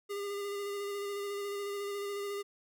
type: tone with vibrato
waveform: square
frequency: 403.8 Hz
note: G#4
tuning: 49 cents flat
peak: -36 dBFS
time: 0.09-2.43 s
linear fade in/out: 20 ms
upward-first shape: square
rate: 14 Hz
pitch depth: 16 cents each way
effects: none